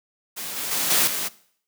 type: noise with level steps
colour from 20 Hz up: white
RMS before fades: -32 / -29 / -24 / -19 / -27 dBFS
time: 0.36-1.29 s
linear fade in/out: 20 ms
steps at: 0.56 / 0.71 / 0.9 / 1.07 s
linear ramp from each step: 5 ms
effects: noise-tail reverb RT60 0.6 s tail -19 dB re dry + high-pass 150 Hz 12 dB/octave